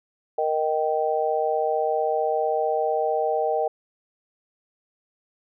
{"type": "chord", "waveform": "sine", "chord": "Eb major", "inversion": "second", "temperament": "just", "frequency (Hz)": [466.7, 622.3, 777.8], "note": ["Bb4", "Eb5", "G5"], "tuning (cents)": [2, 0, -14], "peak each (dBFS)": -25, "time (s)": [0.38, 3.68], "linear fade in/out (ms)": 5, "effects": []}